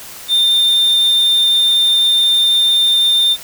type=tone; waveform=triangle; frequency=3606 Hz; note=A7; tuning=42 cents sharp; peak=-8 dBFS; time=0.28-3.37 s; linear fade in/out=50 ms; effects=white hiss -33 dBFS RMS until 3.43 s